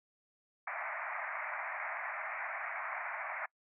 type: band-pass noise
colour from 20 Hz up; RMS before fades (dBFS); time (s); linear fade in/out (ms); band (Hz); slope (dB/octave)
white; -40; 0.67-3.46; 5; 610 to 2300; 96
effects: noise-tail reverb RT60 0.1 s tail -25 dB re dry